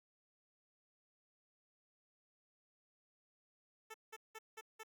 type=tone bursts; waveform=10% pulse; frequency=440.5 Hz; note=A4; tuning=2 cents sharp; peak=-40 dBFS; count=5; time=3.9-4.835 s; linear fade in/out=10 ms; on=43 ms; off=180 ms; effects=none